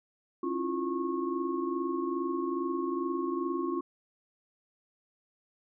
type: tone cluster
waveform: sine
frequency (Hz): 272.7 / 327.4 / 349.8 / 1092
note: C#4 / E4 / F4 / C#6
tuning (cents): -28 / -12 / +3 / -26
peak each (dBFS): -35 / -37 / -32 / -37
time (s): 0.43-3.81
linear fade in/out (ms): 5
effects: none